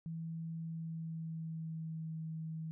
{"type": "tone with pitch glide", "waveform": "sine", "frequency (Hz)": [163.6, 160.05], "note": ["E3", "D#3"], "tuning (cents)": [-13, 49], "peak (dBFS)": -39, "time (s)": [0.06, 2.71], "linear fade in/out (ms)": 0, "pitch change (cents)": -38, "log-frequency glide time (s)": [0.62, 2.17], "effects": []}